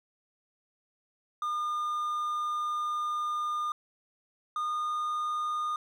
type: tone pair in turn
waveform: triangle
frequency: 1212 / 1221.8 Hz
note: D#6 / D#6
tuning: -46 / -32 cents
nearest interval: unison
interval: 14 cents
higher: second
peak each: -27 dBFS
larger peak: neither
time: 1.42-3.72 / 4.56-5.76 s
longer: first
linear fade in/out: 2 ms
effects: none